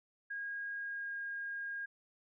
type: tone with pitch glide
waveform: sine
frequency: 1633 to 1623.6 Hz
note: G#6 to G#6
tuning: -30 to -40 cents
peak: -38 dBFS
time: 0.3-1.86 s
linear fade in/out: 10 ms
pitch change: -10 cents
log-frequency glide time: 0.73-1.14 s
effects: none